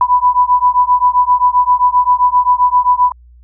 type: beating tone pair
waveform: sine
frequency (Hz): 987.8 / 995.4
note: B5 / B5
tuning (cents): 0 / +13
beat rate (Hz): 7.6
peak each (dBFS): -11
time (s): 0.01-3.12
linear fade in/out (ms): 2
effects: added 60 Hz sine -39 dBFS peak until 3.43 s